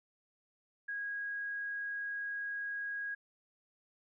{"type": "tone", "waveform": "sine", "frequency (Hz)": 1645, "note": "G#6", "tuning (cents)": -17, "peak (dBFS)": -36, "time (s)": [0.88, 3.15], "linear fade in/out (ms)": 10, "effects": []}